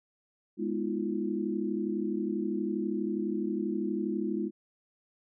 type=chord; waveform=sine; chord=F half-diminished seventh; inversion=first; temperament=equal with one note detuned; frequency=207.7 / 246.9 / 316.9 / 349.2 Hz; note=Ab3 / Cb4 / Eb4 / F4; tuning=0 / 0 / +32 / 0 cents; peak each=-33 / -37 / -34 / -34 dBFS; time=0.57-4.51 s; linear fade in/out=50 ms; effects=none